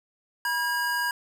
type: tone pair together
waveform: square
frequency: 968 / 1626.8 Hz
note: B5 / G#6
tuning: -35 / -36 cents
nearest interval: major sixth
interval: 899 cents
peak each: -30 / -27 dBFS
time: 0.45-1.11 s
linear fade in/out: 2 ms
effects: none